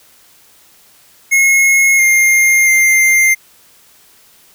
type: tone with pitch steps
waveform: square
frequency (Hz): 2167 / 2119 / 2099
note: C#7 / C7 / C7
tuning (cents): -40 / +21 / +5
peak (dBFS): -8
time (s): 1.31-3.35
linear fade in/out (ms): 20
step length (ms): 680
effects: white hiss -47 dBFS RMS until 4.54 s